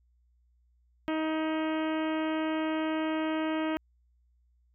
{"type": "harmonic tone with a mistuned harmonic", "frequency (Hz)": 314.9, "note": "D#4", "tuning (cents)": 21, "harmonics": [1, 2, 3, 4, 5, 6, 7, 8, 9, 10], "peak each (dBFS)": [-29, -35, -39, -41, -43, -45, -46, -47, -48, -49], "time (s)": [1.08, 3.77], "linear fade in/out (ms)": 0, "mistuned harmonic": 6, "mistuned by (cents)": 16, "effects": ["added 60 Hz sine -64 dBFS peak until 4.74 s"]}